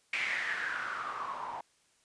blue noise with low-pass filter sweep, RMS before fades -36 dBFS, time 0.13-1.61 s, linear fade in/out 5 ms, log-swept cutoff 2300 to 870 Hz, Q 6.4, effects white hiss -69 dBFS RMS until 2.04 s + resampled to 22050 Hz

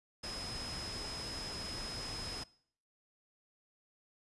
sine tone in noise, 5100 Hz, D#8, 42 cents sharp, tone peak -42 dBFS, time 0.23-2.44 s, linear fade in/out 10 ms, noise pink, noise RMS -44 dBFS, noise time 0.23-2.44 s, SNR -1 dB, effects noise-tail reverb RT60 0.6 s tail -22 dB re dry + resampled to 24000 Hz

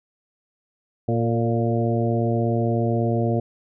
harmonic tone with a mistuned harmonic, 116.54 Hz, A#2, in tune, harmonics 1 / 2 / 3 / 4 / 5 / 6, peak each -22 / -25 / -27 / -28 / -29 / -30 dBFS, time 1.08-3.4 s, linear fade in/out 5 ms, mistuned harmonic 4, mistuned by -33 cents, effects none

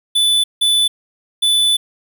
square tone bursts at uneven times, 3488 Hz, A7, 16 cents flat, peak -12 dBFS, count 3, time 0.15-0.44 / 0.61-0.88 / 1.42-1.77 s, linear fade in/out 10 ms, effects none

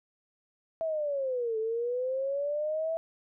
sine linear two-way sweep, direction down then up, 659.3 to 435.1 to 659.3 Hz, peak -28 dBFS, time 0.81-2.97 s, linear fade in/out 0 ms, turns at 1.58 s, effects none

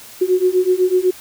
sine beating tone pair, 362.6 / 370.6 Hz, F#4 / F#4, -35 / +3 cents, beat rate 8 Hz, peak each -16 / -15 dBFS, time 0.21-1.11 s, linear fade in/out 10 ms, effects white hiss -39 dBFS RMS until 1.2 s

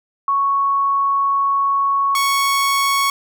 sine / sawtooth tone pair in turn, 1108.7 / 1108.7 Hz, C#6 / C#6, 0 / 0 cents, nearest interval unison, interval 0 cents, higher neither, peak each -14 / -11 dBFS, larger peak second, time 0.28-2.15 / 2.15-3.1 s, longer first, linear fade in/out 2 ms, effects none

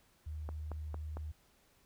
sine tone, 76.8 Hz, D#2, 22 cents flat, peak -39 dBFS, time 0.26-1.32 s, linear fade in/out 10 ms
click train, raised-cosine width 1 ms, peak -30 dBFS, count 4, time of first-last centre 0.49-1.17 s, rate 4.41 Hz
effects pink hiss -69 dBFS RMS until 1.85 s

